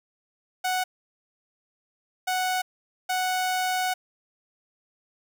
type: tone bursts at uneven times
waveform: sawtooth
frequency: 740 Hz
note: F#5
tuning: in tune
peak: -20 dBFS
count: 3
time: 0.64-0.84 / 2.27-2.62 / 3.09-3.94 s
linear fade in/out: 10 ms
effects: none